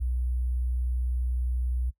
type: tone with sample-and-hold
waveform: sine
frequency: 61.74 Hz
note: B1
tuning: in tune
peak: -25 dBFS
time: 0-1.91 s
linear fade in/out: 20 ms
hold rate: 11025 Hz
effects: noise-tail reverb RT60 0.1 s tail -19 dB re dry